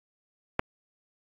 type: click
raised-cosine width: 0.5 ms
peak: -8 dBFS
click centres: 0.594 s
effects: AAC 64 kbps